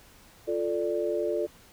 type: chord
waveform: sine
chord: D minor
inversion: first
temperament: equal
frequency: 349.2 / 440 / 587.3 Hz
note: F4 / A4 / D5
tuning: 0 / 0 / 0 cents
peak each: -30 dBFS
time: 0.47-1.47 s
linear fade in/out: 20 ms
effects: pink hiss -55 dBFS RMS until 1.72 s